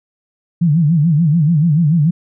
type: tone with vibrato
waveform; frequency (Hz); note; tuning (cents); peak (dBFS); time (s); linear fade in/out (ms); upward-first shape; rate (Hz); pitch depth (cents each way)
sine; 158.5; D#3; +32; -9; 0.61-2.11; 10; sine; 6.9; 170
effects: none